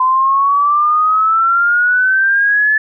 sine exponential sweep, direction up, 1021 to 1741 Hz, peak -9 dBFS, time 0-2.78 s, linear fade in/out 5 ms, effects none

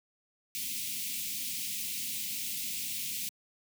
white band-stop noise, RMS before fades -36 dBFS, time 0.55-3.29 s, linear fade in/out 0 ms, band 270 to 2200 Hz, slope 48 dB/octave, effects high-pass 150 Hz 12 dB/octave

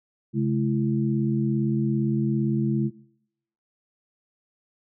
sine tone cluster, 135.8 / 213.4 / 335 Hz, C#3 / G#3 / E4, -35 / +47 / +28 cents, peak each -24 / -24 / -28 dBFS, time 0.33-2.91 s, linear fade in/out 50 ms, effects noise-tail reverb RT60 0.8 s tail -22 dB re dry

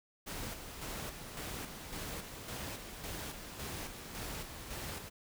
pink noise with tremolo, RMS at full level -42 dBFS, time 0.26-5.1 s, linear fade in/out 20 ms, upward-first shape square, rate 1.8 Hz, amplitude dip 45%, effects none

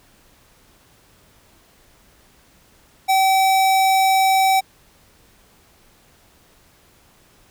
square tone, 767 Hz, G5, 38 cents flat, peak -14 dBFS, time 3.08-4.61 s, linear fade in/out 20 ms, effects pink hiss -54 dBFS RMS until 7.5 s

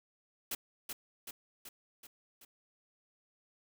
white noise with echo, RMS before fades -37 dBFS, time 0.51-0.55 s, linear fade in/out 5 ms, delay 380 ms, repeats 5, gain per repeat -4 dB, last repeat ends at 2.45 s, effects none

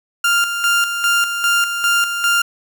30% pulse tone with tremolo, 1396.9 Hz, F6, in tune, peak -10 dBFS, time 0.24-2.42 s, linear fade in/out 5 ms, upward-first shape square, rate 2.5 Hz, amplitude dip 55%, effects none

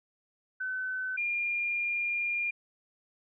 sine tone pair in turn, 1517 / 2408 Hz, F#6 / D7, +43 / +43 cents, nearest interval minor sixth, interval 800 cents, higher second, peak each -31 / -28 dBFS, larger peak second, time 0.6-1.17 / 1.17-2.51 s, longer second, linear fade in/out 10 ms, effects none

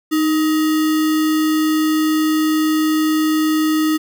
sine tone with sample-and-hold, 311.1 Hz, D#4, in tune, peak -13 dBFS, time 0.11-3.98 s, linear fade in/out 20 ms, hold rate 1575 Hz, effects none

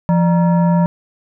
sine tone with frequency modulation, 172.2 Hz, F3, 24 cents flat, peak -10 dBFS, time 0.09-0.86 s, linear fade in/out 0 ms, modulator 770 Hz, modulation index 0.57, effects none

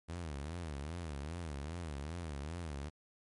sawtooth tone with vibrato, 78 Hz, D#2, 5 cents sharp, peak -36 dBFS, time 0.08-2.9 s, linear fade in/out 20 ms, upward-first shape sine, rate 2.5 Hz, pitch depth 210 cents each way, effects MP3 48 kbps

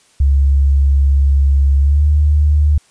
sine tone with pitch glide, 69.3 to 74.27 Hz, C#2 to D2, 0 to +20 cents, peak -8 dBFS, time 0.2-2.78 s, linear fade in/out 5 ms, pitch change +120 cents, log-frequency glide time 1.79-2.05 s, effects white hiss -52 dBFS RMS until 2.9 s + resampled to 22050 Hz

